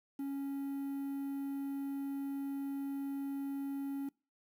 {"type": "tone with quantisation", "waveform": "triangle", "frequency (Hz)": 277.2, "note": "C#4", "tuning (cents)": 0, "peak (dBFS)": -34, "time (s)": [0.19, 4.09], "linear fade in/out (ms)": 5, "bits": 10, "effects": ["noise-tail reverb RT60 0.3 s tail -24 dB re dry"]}